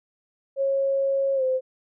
sine tone with pitch glide, 546 to 518 Hz, C#5 to C5, -26 to -17 cents, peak -20 dBFS, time 0.56-1.61 s, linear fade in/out 50 ms, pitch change -91 cents, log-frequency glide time 1.35-1.43 s, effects none

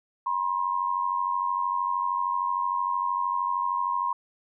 sine tone pair together, 968 / 1061.1 Hz, B5 / C6, -35 / +24 cents, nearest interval major second, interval 159 cents, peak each -27 dBFS, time 0.26-4.13 s, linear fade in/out 5 ms, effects none

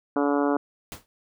harmonic tone, 143.4 Hz, D3, 41 cents flat, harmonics 2 / 3 / 4 / 5 / 6 / 7 / 8 / 9 / 10, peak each -23 / -27 / -29 / -31 / -33 / -34 / -35 / -36 / -37 dBFS, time 0.16-0.57 s, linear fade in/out 2 ms
pink noise with exponential decay, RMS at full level -33 dBFS, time 0.92-1.06 s, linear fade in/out 0 ms, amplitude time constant 30 ms
effects none

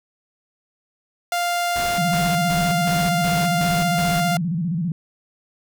sawtooth tone, 698.5 Hz, F5, in tune, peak -16 dBFS, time 1.32-4.37 s, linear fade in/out 2 ms
pink noise bursts, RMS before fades -31 dBFS, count 7, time 1.76-4.2 s, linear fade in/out 0 ms, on 220 ms, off 150 ms
sine tone with vibrato, 169.4 Hz, E3, 48 cents sharp, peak -20 dBFS, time 1.98-4.92 s, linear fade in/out 2 ms, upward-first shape square, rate 15 Hz, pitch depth 130 cents each way
effects none

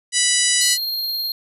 harmonic tone, 984 Hz, B5, 7 cents flat, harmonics 2 / 3 / 4 / 5 / 6 / 7 / 8 / 9 / 10, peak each -24 / -24 / -24 / -24 / -24 / -24 / -24 / -24 / -24 dBFS, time 0.12-0.78 s, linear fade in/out 50 ms
square tone with tremolo, 4219 Hz, C8, 14 cents sharp, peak -21 dBFS, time 0.61-1.32 s, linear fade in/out 2 ms, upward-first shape triangle, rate 19 Hz, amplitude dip 25%
effects none

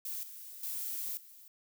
violet noise with level steps, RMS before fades -39 / -48 / -38 / -55 dBFS, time 0.05-1.48 s, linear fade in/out 2 ms, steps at 0.23 / 0.63 / 1.17 s, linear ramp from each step 2 ms, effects none

